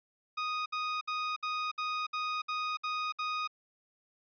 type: tone bursts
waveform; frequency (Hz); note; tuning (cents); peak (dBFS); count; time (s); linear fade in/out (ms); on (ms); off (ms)
sawtooth; 1244.5; D#6; 0; -28; 9; 0.37-3.476; 10; 290; 62
effects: resampled to 11025 Hz